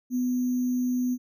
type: tone with sample-and-hold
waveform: sine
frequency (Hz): 250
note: B3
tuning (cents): +21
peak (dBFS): -23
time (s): 0.1-1.18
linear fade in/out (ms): 50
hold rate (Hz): 6300
effects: none